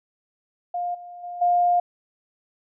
sine tone with level steps, 706 Hz, F5, 19 cents sharp, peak -24 / -37 / -31 / -16 dBFS, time 0.74-1.8 s, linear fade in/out 5 ms, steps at 0.94 / 1.23 / 1.41 s, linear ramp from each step 10 ms, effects none

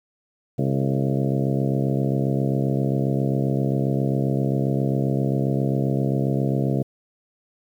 harmonic tone with a mistuned harmonic, 67.5 Hz, C#2, 45 cents flat, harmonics 2 / 3 / 4 / 5 / 6 / 7 / 8 / 9 / 10, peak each -22 / -26 / -28 / -30 / -32 / -33 / -34 / -35 / -36 dBFS, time 0.58-6.83 s, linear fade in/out 10 ms, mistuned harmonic 7, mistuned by -51 cents, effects 9-bit

